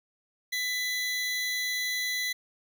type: tone pair together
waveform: 25% pulse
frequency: 1998 / 3360 Hz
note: B6 / G#7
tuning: +20 / +19 cents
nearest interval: major sixth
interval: 899 cents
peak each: -25 / -37 dBFS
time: 0.52-2.33 s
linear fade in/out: 10 ms
effects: none